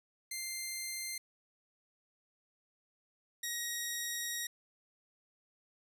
10% pulse tone pair in turn, 2092 / 1891 Hz, C7 / A#6, -1 / +24 cents, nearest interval major second, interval 175 cents, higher first, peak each -29 / -27 dBFS, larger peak second, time 0.31-1.18 / 3.43-4.47 s, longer second, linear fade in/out 5 ms, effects none

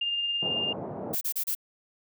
sine tone with tremolo, 2809 Hz, F7, 9 cents sharp, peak -25 dBFS, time 0.01-0.73 s, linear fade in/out 5 ms, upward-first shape sine, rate 18 Hz, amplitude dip 30%
white band-pass noise, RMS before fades -36 dBFS, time 0.42-1.15 s, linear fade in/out 10 ms, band 110 to 710 Hz, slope 24 dB/octave
violet noise bursts, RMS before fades -29 dBFS, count 4, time 1.13-1.551 s, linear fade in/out 10 ms, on 82 ms, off 31 ms
effects none

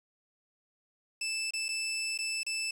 20% pulse tone with dropouts, 2637 Hz, E7, in tune, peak -27 dBFS, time 1.21-2.71 s, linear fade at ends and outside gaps 5 ms, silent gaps 1.508-1.535 / 1.684-1.688 / 2.177-2.187 / 2.433-2.464 s, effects low-pass 12000 Hz 12 dB/octave + 9-bit

